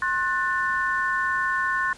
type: chord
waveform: sine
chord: F# diminished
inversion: second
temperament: just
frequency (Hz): 1065.6 / 1480 / 1776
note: C6 / F#6 / A6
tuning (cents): +31 / 0 / +16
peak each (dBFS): -26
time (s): 0.02-1.93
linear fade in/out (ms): 2
effects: pink hiss -47 dBFS RMS until 1.97 s + resampled to 22050 Hz